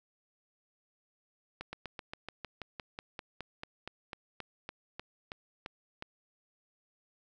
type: slowing click train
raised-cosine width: 0.3 ms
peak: -24 dBFS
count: 21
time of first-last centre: 1.61-6.024 s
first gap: 120 ms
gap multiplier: 1.06
effects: none